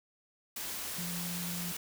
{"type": "tone in noise", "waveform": "sine", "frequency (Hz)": 174.61, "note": "F3", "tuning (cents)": 0, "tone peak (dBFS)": -38, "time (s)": [0.98, 1.72], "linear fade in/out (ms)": 5, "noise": "white", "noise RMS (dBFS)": -39, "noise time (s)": [0.56, 1.77], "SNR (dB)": -2, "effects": []}